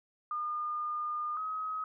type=tone pair in turn; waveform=sine; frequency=1215 / 1269.1 Hz; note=D#6 / D#6; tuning=-42 / +34 cents; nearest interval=minor second; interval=76 cents; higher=second; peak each=-32 / -33 dBFS; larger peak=first; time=0.31-1.37 / 1.37-1.84 s; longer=first; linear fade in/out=2 ms; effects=none